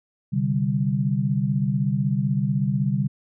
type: chord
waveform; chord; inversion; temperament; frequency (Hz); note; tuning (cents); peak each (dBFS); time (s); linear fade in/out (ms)
sine; C suspended second; none; equal; 130.81 / 146.83 / 196; C3 / D3 / G3; 0 / 0 / 0; -24; 0.32-3.08; 20
effects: none